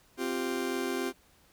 40% pulse chord, C suspended fourth, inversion none, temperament just, 261.6 / 348.8 / 392.4 Hz, C4 / F4 / G4, 0 / -2 / +2 cents, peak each -34 dBFS, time 0.17-1.13 s, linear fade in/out 50 ms, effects pink hiss -63 dBFS RMS until 1.52 s

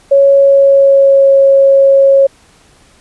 sine tone with pitch glide, 554.4 to 547.4 Hz, C#5 to C#5, 0 to -22 cents, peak -3 dBFS, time 0.11-2.27 s, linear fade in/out 10 ms, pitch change -22 cents, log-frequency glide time 0.34-1.32 s, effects pink hiss -46 dBFS RMS until 3 s + resampled to 24000 Hz

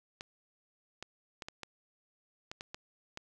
clicks, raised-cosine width 0.2 ms, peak -24 dBFS, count 9, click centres 0.209 / 1.026 / 1.422 / 1.485 / 1.633 / 2.515 / 2.609 / 2.745 / 3.174 s, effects none

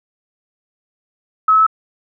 sine tone with pitch steps, 1286 / 1294.9 / 1304 Hz, E6 / E6 / E6, -43 / -31 / -19 cents, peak -8 dBFS, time 1.48-1.666 s, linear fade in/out 5 ms, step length 62 ms, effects none

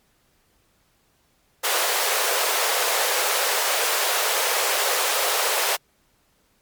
pink high-pass noise, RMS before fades -22 dBFS, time 1.63-5.77 s, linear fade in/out 20 ms, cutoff 430 Hz, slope 48 dB/octave, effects pink hiss -64 dBFS RMS until 6.61 s + MP3 96 kbps

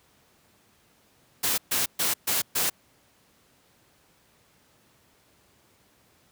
white noise bursts, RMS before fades -25 dBFS, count 5, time 1.43-2.7 s, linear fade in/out 10 ms, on 150 ms, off 130 ms, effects pink hiss -62 dBFS RMS until 6.31 s + high-pass 80 Hz 12 dB/octave

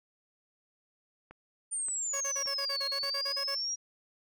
click train, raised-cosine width 0.5 ms, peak -34 dBFS, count 4, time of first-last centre 1.31-3.034 s, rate 1.74 Hz
sine exponential two-way sweep, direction down then up, 9090 to 4246 to 5740 Hz, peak -31 dBFS, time 1.71-3.76 s, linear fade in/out 20 ms, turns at 2.85 s
15% pulse tone bursts, 554.4 Hz, C#5, in tune, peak -30 dBFS, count 13, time 2.13-3.552 s, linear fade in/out 10 ms, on 78 ms, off 34 ms
effects none

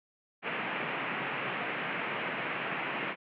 white band-pass noise, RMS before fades -35 dBFS, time 0.42-3.16 s, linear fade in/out 50 ms, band 130 to 2700 Hz, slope 48 dB/octave, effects none

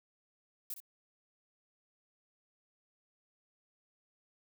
violet noise with echo, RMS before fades -40 dBFS, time 0.7-0.74 s, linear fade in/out 2 ms, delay 62 ms, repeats 1, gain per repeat -10 dB, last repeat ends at 0.802 s, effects none

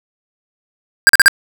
square tone bursts, 1600 Hz, G6, 35 cents sharp, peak -3 dBFS, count 4, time 1.07-1.281 s, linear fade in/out 0 ms, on 22 ms, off 41 ms, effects none

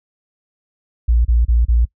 sine tone bursts, 58.27 Hz, A#1, in tune, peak -10 dBFS, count 4, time 1.08-1.853 s, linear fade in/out 10 ms, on 170 ms, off 31 ms, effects noise-tail reverb RT60 0.1 s tail -22 dB re dry

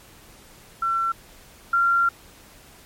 sine tone pair in turn, 1350 / 1379.2 Hz, E6 / F6, +41 / -22 cents, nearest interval unison, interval 37 cents, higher second, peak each -20 / -16 dBFS, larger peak second, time 0.82-1.12 / 1.73-2.09 s, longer second, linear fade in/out 5 ms, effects pink hiss -49 dBFS RMS until 2.85 s + MP3 64 kbps

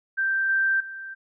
sine tone with level steps, 1568 Hz, G6, in tune, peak -21 / -19 / -34 dBFS, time 0.17-1.15 s, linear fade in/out 20 ms, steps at 0.49 / 0.8 s, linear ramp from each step 5 ms, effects none

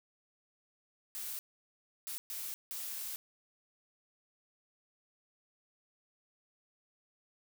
blue noise bursts at uneven times, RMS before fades -41 dBFS, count 4, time 1.15-1.39 / 2.07-2.18 / 2.3-2.54 / 2.71-3.16 s, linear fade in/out 0 ms, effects none

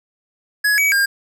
square tone with pitch steps, 1681 / 2273 / 1610 Hz, G#6 / C#7 / G6, +20 / +43 / +46 cents, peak -14 dBFS, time 0.64-1.06 s, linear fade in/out 10 ms, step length 140 ms, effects none

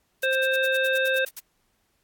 blue noise bursts, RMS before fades -36 dBFS, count 12, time 0.22-1.395 s, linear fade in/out 5 ms, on 31 ms, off 73 ms
harmonic tone, 526 Hz, C5, 9 cents sharp, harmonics 1 / 3 / 5 / 7, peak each -24 / -24 / -30 / -32 dBFS, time 0.23-1.25 s, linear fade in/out 5 ms
effects pink hiss -70 dBFS RMS until 2.03 s + AAC 64 kbps

